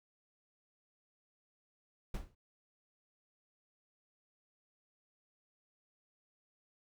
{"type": "noise with exponential decay", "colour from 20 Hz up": "brown", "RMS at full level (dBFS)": -33, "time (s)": [2.14, 2.35], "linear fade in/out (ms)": 5, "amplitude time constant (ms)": 44, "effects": []}